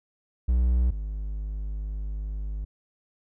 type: tone pair in turn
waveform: triangle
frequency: 61 / 51.29 Hz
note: B1 / G#1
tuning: -21 / -21 cents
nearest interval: minor third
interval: 300 cents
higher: first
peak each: -17 / -27 dBFS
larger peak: first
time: 0.48-0.91 / 0.91-2.65 s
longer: second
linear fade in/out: 10 ms
effects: none